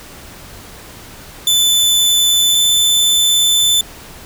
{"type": "tone pair in turn", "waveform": "sawtooth", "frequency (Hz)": [3509, 3523], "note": ["A7", "A7"], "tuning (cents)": [-5, 1], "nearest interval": "unison", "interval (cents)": 6, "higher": "second", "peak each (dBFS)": -7, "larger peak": "neither", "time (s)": [[1.47, 2.55], [2.55, 3.81]], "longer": "second", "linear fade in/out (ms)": 2, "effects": ["pink hiss -36 dBFS RMS until 4.25 s"]}